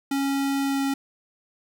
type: tone with pitch glide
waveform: square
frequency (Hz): 275.9 to 274.3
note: C#4 to C#4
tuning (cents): -8 to -18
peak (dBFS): -23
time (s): 0.11-0.94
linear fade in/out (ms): 5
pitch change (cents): -10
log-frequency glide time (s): 0.63-0.82
effects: 10-bit